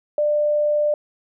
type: tone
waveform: sine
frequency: 595 Hz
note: D5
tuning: 22 cents sharp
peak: -16 dBFS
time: 0.18-0.94 s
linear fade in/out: 2 ms
effects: none